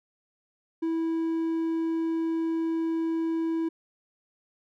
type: tone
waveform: triangle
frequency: 327.2 Hz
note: E4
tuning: 13 cents flat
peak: -23 dBFS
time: 0.82-3.69 s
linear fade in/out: 10 ms
effects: none